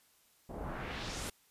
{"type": "noise with low-pass filter sweep", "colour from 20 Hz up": "pink", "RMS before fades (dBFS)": -41, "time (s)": [0.49, 1.3], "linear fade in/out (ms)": 5, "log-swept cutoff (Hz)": [510, 12000], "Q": 1.4, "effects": ["white hiss -68 dBFS RMS until 1.5 s", "resampled to 32000 Hz"]}